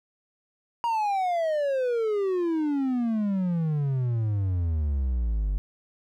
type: exponential sweep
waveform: triangle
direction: down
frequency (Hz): 953 to 46.9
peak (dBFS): -21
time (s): 0.84-5.58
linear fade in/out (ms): 0
effects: none